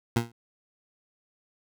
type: tone with exponential decay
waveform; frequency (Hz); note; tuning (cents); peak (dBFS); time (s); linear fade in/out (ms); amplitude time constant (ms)
20% pulse; 117.1; A#2; +8; -14; 0.16-0.32; 5; 34
effects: none